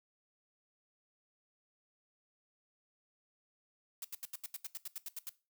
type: noise bursts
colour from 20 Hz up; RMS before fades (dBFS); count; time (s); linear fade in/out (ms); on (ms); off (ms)
blue; -42; 13; 4.02-5.293; 2; 25; 79
effects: noise-tail reverb RT60 0.3 s tail -18 dB re dry